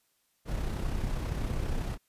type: noise with amplitude modulation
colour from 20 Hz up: brown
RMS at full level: -30 dBFS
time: 0.45-1.98 s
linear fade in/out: 50 ms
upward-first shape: sine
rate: 32.4 Hz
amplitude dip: 40%
effects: white hiss -73 dBFS RMS until 2.08 s + resampled to 32000 Hz